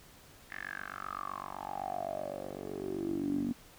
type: tone with band-pass filter sweep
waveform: 10% pulse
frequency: 47.87 Hz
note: G1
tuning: 40 cents flat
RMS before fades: -38 dBFS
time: 0.5-3.53 s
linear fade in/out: 10 ms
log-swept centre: 1900 to 250 Hz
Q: 9.1
effects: pink hiss -57 dBFS RMS until 3.78 s